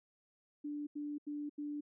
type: tone bursts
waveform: sine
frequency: 293.7 Hz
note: D4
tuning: in tune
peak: -38 dBFS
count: 4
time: 0.64-1.809 s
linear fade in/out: 10 ms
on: 230 ms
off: 83 ms
effects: none